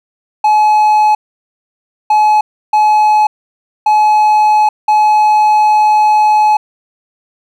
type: tone bursts at uneven times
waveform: triangle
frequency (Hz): 851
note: G#5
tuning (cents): +42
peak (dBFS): -4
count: 5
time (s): 0.44-1.15 / 2.1-2.41 / 2.73-3.27 / 3.86-4.69 / 4.88-6.57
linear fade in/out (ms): 5
effects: none